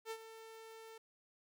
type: tone with ADSR envelope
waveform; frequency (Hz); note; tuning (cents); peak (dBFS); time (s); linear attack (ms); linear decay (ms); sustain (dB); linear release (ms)
sawtooth; 447; A4; +27; -36; 0.05-0.98; 59; 62; -12; 5
effects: none